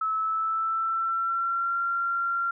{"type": "tone with pitch glide", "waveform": "sine", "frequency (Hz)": [1300, 1377.3], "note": ["E6", "F6"], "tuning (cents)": [-24, -24], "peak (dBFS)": -24, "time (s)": [0.01, 2.51], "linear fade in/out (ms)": 5, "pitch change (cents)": 100, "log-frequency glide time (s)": [0.14, 1.77], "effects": []}